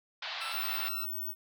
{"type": "band-pass noise", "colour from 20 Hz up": "white", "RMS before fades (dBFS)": -39, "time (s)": [0.22, 0.89], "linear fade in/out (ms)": 5, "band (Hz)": [640, 4500], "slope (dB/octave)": 48}
{"type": "tone with vibrato", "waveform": "20% pulse", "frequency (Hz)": 1329, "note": "E6", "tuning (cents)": 14, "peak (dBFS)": -33, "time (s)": [0.4, 1.06], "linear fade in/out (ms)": 20, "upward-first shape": "sine", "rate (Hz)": 2.5, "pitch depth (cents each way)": 10}
{"type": "tone", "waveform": "sine", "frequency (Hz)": 15804, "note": "B9", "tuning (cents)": 0, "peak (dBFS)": -34, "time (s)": [0.51, 1.35], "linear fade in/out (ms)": 50}
{"effects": []}